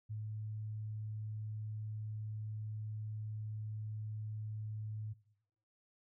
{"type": "tone", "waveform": "sine", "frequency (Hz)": 107.6, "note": "A2", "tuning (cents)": -38, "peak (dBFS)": -39, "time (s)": [0.09, 5.14], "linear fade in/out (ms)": 20, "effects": ["noise-tail reverb RT60 0.8 s tail -20 dB re dry"]}